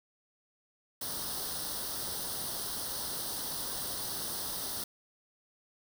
white noise with comb filter, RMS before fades -37 dBFS, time 1.01-4.84 s, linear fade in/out 5 ms, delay 0.21 ms, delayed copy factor +0.8, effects none

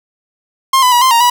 45% pulse tone with pitch steps, 1062 / 1001 / 967 / 1042 / 932 / 976 Hz, C6 / B5 / B5 / C6 / A#5 / B5, +25 / +23 / -37 / -7 / -1 / -21 cents, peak -7 dBFS, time 0.73-1.3 s, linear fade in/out 5 ms, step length 95 ms, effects none

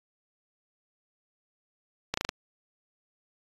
slowing click train, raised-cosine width 0.2 ms, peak -10 dBFS, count 5, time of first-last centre 2.14-2.291 s, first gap 34 ms, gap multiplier 1.07, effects AAC 32 kbps

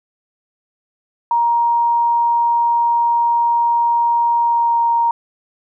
sine tone with pitch glide, 940 to 934 Hz, A#5 to A#5, +14 to +3 cents, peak -12 dBFS, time 1.31-5.11 s, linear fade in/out 2 ms, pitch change -11 cents, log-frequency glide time 4.4-4.81 s, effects none

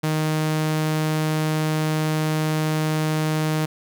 sawtooth tone, 155.56 Hz, D#3, in tune, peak -16 dBFS, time 0.03-3.66 s, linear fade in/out 10 ms, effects none

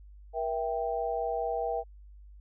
sine chord, E diminished, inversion second, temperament equal with one note detuned, 476.5 / 659.3 / 784 Hz, Bb4 / E5 / G5, +38 / 0 / 0 cents, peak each -33 dBFS, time 0.33-1.84 s, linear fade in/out 50 ms, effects added 50 Hz sine -48 dBFS peak until 2.4 s

